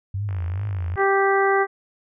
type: tone with vibrato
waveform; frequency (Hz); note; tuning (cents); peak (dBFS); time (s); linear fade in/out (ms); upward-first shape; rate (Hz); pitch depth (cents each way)
sine; 93.9; F#2; +26; -23; 0.14-0.96; 5; triangle; 2.4; 190
type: click train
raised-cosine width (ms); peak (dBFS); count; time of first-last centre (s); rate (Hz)
0.5; -26; 40; 0.29-1.034; 52.4
type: harmonic tone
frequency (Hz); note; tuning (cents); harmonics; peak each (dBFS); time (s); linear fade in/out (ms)
392; G4; 0; 1 / 2 / 3 / 4 / 5; -19 / -22 / -24 / -25 / -26; 0.96-1.67; 50
effects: none